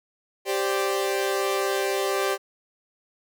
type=chord; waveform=sawtooth; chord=G suspended fourth; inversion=none; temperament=equal; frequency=392 / 523.3 / 587.3 Hz; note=G4 / C5 / D5; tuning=0 / 0 / 0 cents; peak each=-21 / -26 / -26 dBFS; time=0.45-2.38 s; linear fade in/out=50 ms; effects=none